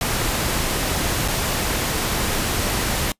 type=noise with dropouts; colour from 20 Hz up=pink; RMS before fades=-22 dBFS; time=0.01-3.12 s; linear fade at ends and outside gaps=2 ms; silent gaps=1.279-1.283 s; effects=noise-tail reverb RT60 0.1 s tail -23 dB re dry + resampled to 32000 Hz